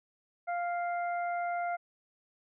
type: harmonic tone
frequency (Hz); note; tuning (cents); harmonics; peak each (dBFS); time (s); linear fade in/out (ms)
698.5; F5; 0; 1 / 2 / 3; -31 / -40 / -44; 0.47-1.77; 20
effects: none